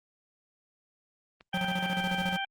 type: clicks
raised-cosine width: 0.3 ms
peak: -34 dBFS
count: 2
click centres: 1.409 / 1.576 s
type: harmonic tone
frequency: 784 Hz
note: G5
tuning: in tune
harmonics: 1 / 2 / 3 / 4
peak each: -34 / -35 / -38 / -37 dBFS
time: 1.53-2.45 s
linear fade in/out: 5 ms
type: tone with tremolo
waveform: square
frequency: 181.5 Hz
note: F#3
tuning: 33 cents flat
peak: -30 dBFS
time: 1.54-2.37 s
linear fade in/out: 2 ms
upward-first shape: square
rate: 14 Hz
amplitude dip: 65%
effects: Opus 24 kbps